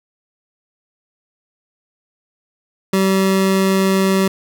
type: tone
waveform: 25% pulse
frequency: 191.9 Hz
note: G3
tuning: 37 cents flat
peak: -9 dBFS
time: 2.93-4.28 s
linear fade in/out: 5 ms
effects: none